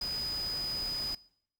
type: tone in noise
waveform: sine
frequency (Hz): 4978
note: D#8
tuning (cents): 0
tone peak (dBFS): -32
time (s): 0.01-1.15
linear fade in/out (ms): 5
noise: pink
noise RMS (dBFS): -44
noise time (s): 0.01-1.15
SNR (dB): +9
effects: noise-tail reverb RT60 0.7 s tail -22 dB re dry